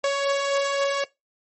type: beating tone pair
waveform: sawtooth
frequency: 554.4 / 558.2 Hz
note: C#5 / C#5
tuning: 0 / +12 cents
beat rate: 3.8 Hz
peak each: -26 / -18 dBFS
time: 0.04-1.04 s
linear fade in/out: 2 ms
effects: noise-tail reverb RT60 0.2 s tail -21 dB re dry + MP3 32 kbps